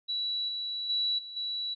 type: tone with level steps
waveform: sine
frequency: 3928 Hz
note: B7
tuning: 10 cents flat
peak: -29 / -32 / -26 / -40 / -31 dBFS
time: 0.08-1.75 s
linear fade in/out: 20 ms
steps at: 0.48 / 0.89 / 1.18 / 1.36 s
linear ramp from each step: 10 ms
effects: none